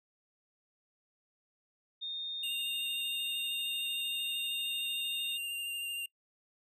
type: tone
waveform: sine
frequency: 3666 Hz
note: A#7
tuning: 30 cents flat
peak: -36 dBFS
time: 2.01-5.38 s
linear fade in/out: 20 ms
type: tone with vibrato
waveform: square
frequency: 2794 Hz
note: F7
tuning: in tune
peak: -36 dBFS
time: 2.43-6.06 s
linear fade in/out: 5 ms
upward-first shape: sine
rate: 13 Hz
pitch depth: 17 cents each way
effects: noise-tail reverb RT60 0.1 s tail -25 dB re dry